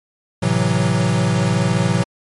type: chord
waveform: square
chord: F# half-diminished seventh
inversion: first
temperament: equal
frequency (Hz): 110 / 130.81 / 164.81 / 185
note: A2 / C3 / E3 / F#3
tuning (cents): 0 / 0 / 0 / 0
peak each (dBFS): -21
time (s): 0.42-2.04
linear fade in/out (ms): 10
effects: MP3 48 kbps